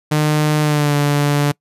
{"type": "tone with pitch glide", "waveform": "sawtooth", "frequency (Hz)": [151.6, 145.01], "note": ["D#3", "D3"], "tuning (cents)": [-45, -22], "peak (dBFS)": -9, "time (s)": [0.11, 1.52], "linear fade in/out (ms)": 10, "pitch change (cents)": -77, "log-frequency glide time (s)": [0.61, 0.95], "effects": ["noise-tail reverb RT60 0.1 s tail -24 dB re dry", "resampled to 32000 Hz"]}